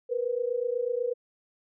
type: tone pair together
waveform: sine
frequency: 471.9 / 500 Hz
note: A#4 / B4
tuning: +21 / +21 cents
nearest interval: minor second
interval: 100 cents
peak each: -29 / -29 dBFS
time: 0.09-1.14 s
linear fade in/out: 20 ms
effects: none